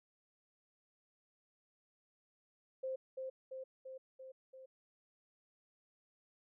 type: tone with echo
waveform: sine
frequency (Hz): 524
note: C5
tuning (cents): +2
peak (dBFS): -37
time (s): 2.83-2.96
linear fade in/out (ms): 10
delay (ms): 340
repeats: 5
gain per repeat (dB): -3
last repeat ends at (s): 4.66
effects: none